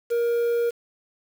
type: tone with quantisation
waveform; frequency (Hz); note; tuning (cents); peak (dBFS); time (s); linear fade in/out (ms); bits
triangle; 471.2; A#4; +19; -18; 0.1-0.71; 20; 7
effects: none